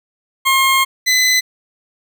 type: tone pair in turn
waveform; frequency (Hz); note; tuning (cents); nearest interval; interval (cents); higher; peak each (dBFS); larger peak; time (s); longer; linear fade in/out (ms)
20% pulse; 1071 / 2017; C6 / B6; +40 / +36; major seventh; 1096; second; -6; neither; 0.45-0.85 / 1.06-1.41; first; 20
effects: none